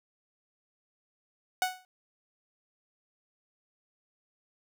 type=tone with exponential decay; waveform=sawtooth; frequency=740 Hz; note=F#5; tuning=in tune; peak=-19 dBFS; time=1.62-1.85 s; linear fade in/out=1 ms; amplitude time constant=48 ms; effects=none